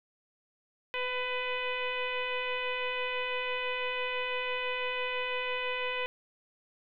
sine tone with frequency modulation, 1500 Hz, F#6, 23 cents sharp, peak -30 dBFS, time 0.94-6.06 s, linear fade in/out 0 ms, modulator 499 Hz, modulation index 2.9, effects none

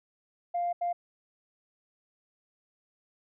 sine tone bursts at uneven times, 698.5 Hz, F5, in tune, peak -26 dBFS, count 2, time 0.54-0.73 / 0.81-0.93 s, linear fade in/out 10 ms, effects tanh soft clip ceiling -23 dBFS

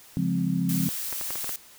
sine chord, Db major seventh, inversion none, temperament equal, 138.59 / 174.61 / 207.7 / 261.6 Hz, Db3 / F3 / Ab3 / C4, 0 / 0 / 0 / 0 cents, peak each -31 / -25 / -31 / -29 dBFS, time 0.17-0.89 s, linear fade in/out 0 ms
blue noise, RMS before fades -32 dBFS, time 0.69-1.56 s, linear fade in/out 2 ms
clicks, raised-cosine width 0.5 ms, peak -21 dBFS, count 6, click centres 1.127 / 1.212 / 1.306 / 1.356 / 1.444 / 1.493 s
effects white hiss -51 dBFS RMS until 1.78 s

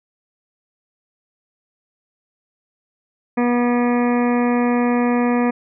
harmonic tone, 242.3 Hz, B3, 33 cents flat, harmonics 1 / 2 / 3 / 4 / 5 / 7 / 8 / 9 / 10, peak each -16 / -22 / -26 / -28 / -30 / -33 / -34 / -35 / -36 dBFS, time 3.37-5.51 s, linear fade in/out 10 ms, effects none

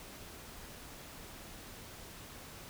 silence, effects pink hiss -50 dBFS RMS until 2.69 s

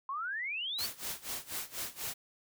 sine exponential sweep, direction up, 1044 to 4600 Hz, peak -34 dBFS, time 0.09-0.86 s, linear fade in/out 2 ms
white noise with tremolo, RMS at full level -37 dBFS, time 0.78-2.14 s, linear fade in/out 10 ms, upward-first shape sine, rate 4.1 Hz, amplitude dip 90%
effects none

